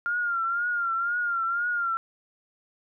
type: tone with vibrato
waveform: sine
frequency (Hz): 1396.9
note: F6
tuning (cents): 0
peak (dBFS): -24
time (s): 0.06-1.97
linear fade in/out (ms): 0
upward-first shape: triangle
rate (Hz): 2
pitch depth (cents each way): 77
effects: none